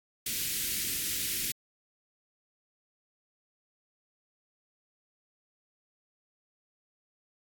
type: band-stop noise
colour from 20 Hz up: white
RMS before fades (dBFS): -32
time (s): 0.26-1.52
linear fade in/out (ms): 5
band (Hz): 360 to 1900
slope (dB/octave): 24
effects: AAC 64 kbps